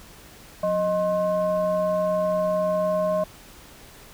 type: tone with frequency modulation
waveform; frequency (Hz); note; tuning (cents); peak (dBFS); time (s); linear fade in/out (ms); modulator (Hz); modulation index
sine; 622.3; D#5; 0; -20; 0.63-3.24; 5; 442; 0.62
effects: pink hiss -47 dBFS RMS until 4.13 s